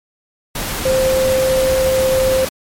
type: tone in noise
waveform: sine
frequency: 523.3 Hz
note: C5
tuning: in tune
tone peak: -12 dBFS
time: 0.85-2.45 s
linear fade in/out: 5 ms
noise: pink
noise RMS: -22 dBFS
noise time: 0.55-2.49 s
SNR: +7 dB
effects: MP3 64 kbps